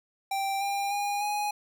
square tone with pitch steps, 784 / 799.1 / 814.5 / 830.1 Hz, G5 / G5 / G#5 / G#5, 0 / +33 / -34 / -1 cents, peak -28 dBFS, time 0.31-1.51 s, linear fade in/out 5 ms, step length 300 ms, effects none

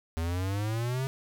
square exponential sweep, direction up, 80.3 to 136 Hz, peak -29 dBFS, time 0.17-1.07 s, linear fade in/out 0 ms, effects none

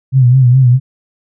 sine tone with vibrato, 127.4 Hz, C3, 46 cents flat, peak -4 dBFS, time 0.12-0.8 s, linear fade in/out 50 ms, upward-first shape sine, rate 4.8 Hz, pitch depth 84 cents each way, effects none

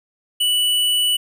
square tone, 2960 Hz, F#7, in tune, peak -16 dBFS, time 0.4-1.17 s, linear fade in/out 10 ms, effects 9-bit

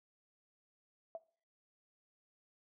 sine tone with exponential decay, 659.3 Hz, E5, in tune, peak -37 dBFS, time 1.15-1.23 s, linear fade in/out 1 ms, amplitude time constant 17 ms, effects noise-tail reverb RT60 0.4 s tail -19 dB re dry

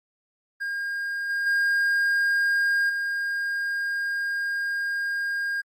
triangle tone with level steps, 1616 Hz, G#6, 48 cents flat, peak -25 / -22 / -18 / -23 dBFS, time 0.6-5.62 s, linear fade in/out 20 ms, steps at 1.29 / 1.46 / 2.89 s, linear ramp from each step 10 ms, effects Opus 48 kbps

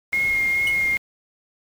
pink noise, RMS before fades -38 dBFS, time 0.12-0.98 s, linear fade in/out 10 ms
sine tone with vibrato, 2142 Hz, C7, 40 cents sharp, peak -18 dBFS, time 0.13-0.97 s, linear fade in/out 0 ms, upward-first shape sine, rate 2.3 Hz, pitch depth 15 cents each way
45% pulse tone with exponential decay, 2960 Hz, F#7, in tune, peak -22 dBFS, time 0.67-0.75 s, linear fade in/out 2 ms, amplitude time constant 17 ms
effects none

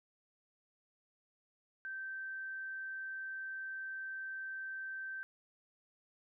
sine tone, 1555 Hz, G6, 14 cents flat, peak -40 dBFS, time 1.85-5.23 s, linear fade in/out 0 ms, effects none

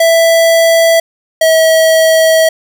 square tone pair in turn, 661 / 644 Hz, E5 / E5, +5 / -41 cents, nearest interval unison, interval 46 cents, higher first, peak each -6 dBFS, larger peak neither, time 0-1 / 1.41-2.49 s, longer second, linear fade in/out 5 ms, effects none

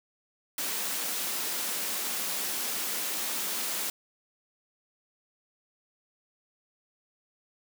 white high-pass noise, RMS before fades -32 dBFS, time 0.58-3.9 s, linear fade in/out 2 ms, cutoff 170 Hz, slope 96 dB/octave, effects none

